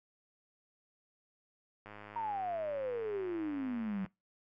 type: click train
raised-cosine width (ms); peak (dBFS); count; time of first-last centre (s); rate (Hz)
0.5; -34; 230; 1.86-4.062; 104
type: exponential sweep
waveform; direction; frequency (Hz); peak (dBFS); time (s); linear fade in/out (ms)
sine; down; 942 to 185.7; -34; 2.16-4.05; 2
effects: noise-tail reverb RT60 0.2 s tail -22 dB re dry